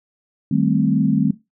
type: chord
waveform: sine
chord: A half-diminished seventh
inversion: second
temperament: equal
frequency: 155.56 / 196 / 220 / 261.6 Hz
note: Eb3 / G3 / A3 / C4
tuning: 0 / 0 / 0 / 0 cents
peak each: -20 dBFS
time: 0.51-1.31 s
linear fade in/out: 5 ms
effects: noise-tail reverb RT60 0.2 s tail -17 dB re dry